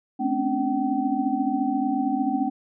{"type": "tone cluster", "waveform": "sine", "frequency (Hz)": [216.5, 259.4, 274.2, 288.1, 765], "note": ["A3", "C4", "C#4", "D4", "G5"], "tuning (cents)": [-28, -15, -19, -33, -42], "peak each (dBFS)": [-31, -26, -30, -27, -27], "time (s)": [0.19, 2.5], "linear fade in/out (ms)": 20, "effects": []}